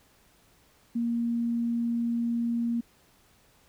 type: tone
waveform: sine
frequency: 234.5 Hz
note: A#3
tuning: 11 cents sharp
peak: -25 dBFS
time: 0.95-2.81 s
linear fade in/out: 10 ms
effects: pink hiss -62 dBFS RMS until 3.68 s